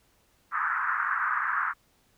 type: band-pass noise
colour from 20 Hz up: pink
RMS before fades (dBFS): -28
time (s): 0.51-1.74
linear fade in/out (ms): 50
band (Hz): 1100 to 1700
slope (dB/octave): 48
effects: pink hiss -66 dBFS RMS until 2.17 s